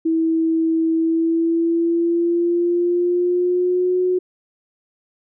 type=tone with pitch glide; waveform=sine; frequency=325.1 to 364.9 Hz; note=E4 to F#4; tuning=-24 to -24 cents; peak=-15 dBFS; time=0.05-4.19 s; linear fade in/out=10 ms; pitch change=+200 cents; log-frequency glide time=0.94-4 s; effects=none